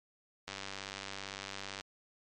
click train, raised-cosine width 0.2 ms, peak -23 dBFS, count 131, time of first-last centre 0.48-1.809 s, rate 97.8 Hz, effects MP3 64 kbps

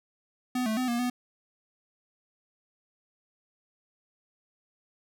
square tone with pitch steps, 250.9 / 218.7 / 254 / 237.6 / 247.2 Hz, B3 / A3 / B3 / A#3 / B3, +28 / -10 / +49 / +33 / +2 cents, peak -27 dBFS, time 0.55-1.1 s, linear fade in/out 5 ms, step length 110 ms, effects none

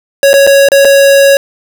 square tone with dropouts, 554.4 Hz, C#5, in tune, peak -3 dBFS, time 0.23-1.37 s, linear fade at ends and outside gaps 1 ms, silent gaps 0.332-0.339 / 0.467-0.473 / 0.687-0.718 / 0.848-0.852 s, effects none

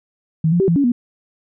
sine tone with pitch steps, 160 / 173.6 / 386.1 / 168.3 / 281.7 / 241.8 Hz, D#3 / F3 / G4 / E3 / C#4 / B3, +49 / -10 / -26 / +36 / +28 / -36 cents, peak -12 dBFS, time 0.44-0.92 s, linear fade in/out 5 ms, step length 80 ms, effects none

